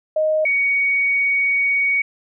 sine tone pair in turn, 622.3 / 2241 Hz, D#5 / C#7, 0 / +18 cents, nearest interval octave + minor seventh, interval 2218 cents, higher second, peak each -15 dBFS, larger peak neither, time 0.16-0.45 / 0.45-2.02 s, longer second, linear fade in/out 5 ms, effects none

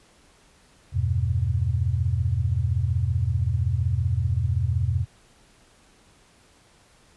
sine chord, E minor, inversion none, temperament equal, 82.41 / 98 / 123.47 Hz, E2 / G2 / B2, 0 / 0 / 0 cents, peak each -25 dBFS, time 0.92-5.06 s, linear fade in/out 50 ms, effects pink hiss -57 dBFS RMS until 7.16 s + resampled to 24000 Hz

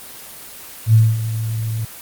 sine tone with ADSR envelope, 111.5 Hz, A2, 23 cents sharp, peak -6 dBFS, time 0.86-1.85 s, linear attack 78 ms, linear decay 230 ms, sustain -13 dB, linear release 4 ms, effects white hiss -36 dBFS RMS until 2.01 s + Opus 24 kbps

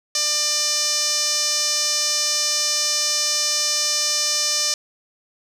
sawtooth tone with band-pass filter, 596 Hz, D5, 25 cents sharp, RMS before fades -21 dBFS, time 0.15-4.74 s, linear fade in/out 2 ms, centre 5700 Hz, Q 4.3, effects none

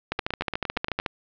two click trains, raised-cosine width 0.3 ms, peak -12 / -9 dBFS, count 8 / 14, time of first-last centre 0.19-0.999 / 0.12-1.062 s, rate 8.65 / 13.8 Hz, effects low-pass 4000 Hz 12 dB/octave

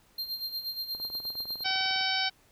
square tone with tremolo, 4186 Hz, C8, in tune, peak -31 dBFS, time 0.18-1.64 s, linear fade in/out 5 ms, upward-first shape sine, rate 8.4 Hz, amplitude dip 70%
click train, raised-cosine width 1 ms, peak -34 dBFS, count 22, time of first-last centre 0.95-2.011 s, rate 19.8 Hz
harmonic tone, 762 Hz, G5, 49 cents flat, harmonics 1 / 2 / 3 / 4 / 5 / 6 / 7, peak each -34 / -34 / -34 / -34 / -34 / -34 / -34 dBFS, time 1.64-2.3 s, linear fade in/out 20 ms
effects pink hiss -63 dBFS RMS until 2.51 s

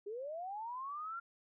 sine linear sweep, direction up, 392 to 1396.9 Hz, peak -40 dBFS, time 0.06-1.2 s, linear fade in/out 10 ms, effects none

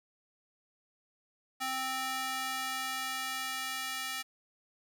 square tone with high-pass filter sweep, 261.6 Hz, C4, in tune, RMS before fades -36 dBFS, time 1.6-4.23 s, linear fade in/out 20 ms, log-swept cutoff 920 to 1800 Hz, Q 0.9, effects none

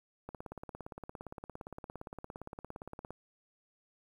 click train, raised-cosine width 1 ms, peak -29 dBFS, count 50, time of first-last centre 0.29-3.106 s, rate 17.4 Hz, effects 10-bit

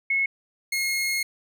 sine / sawtooth tone pair in turn, 2184 / 2155 Hz, C#7 / C#7, -26 / -49 cents, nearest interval unison, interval 23 cents, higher first, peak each -20 dBFS, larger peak neither, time 0.1-0.26 / 0.72-1.23 s, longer second, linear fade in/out 5 ms, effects none

